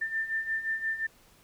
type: beating tone pair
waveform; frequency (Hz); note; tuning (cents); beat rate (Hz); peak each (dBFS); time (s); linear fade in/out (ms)
sine; 1784 / 1789.7; A6 / A6; +23 / +29; 5.7; -35 / -30; 0.01-1.07; 10
effects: pink hiss -60 dBFS RMS until 1.43 s